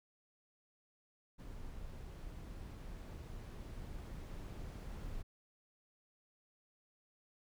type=noise with level ramp; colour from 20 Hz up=brown; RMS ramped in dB=-49 to -45 dBFS; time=1.38-5.23 s; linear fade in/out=20 ms; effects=none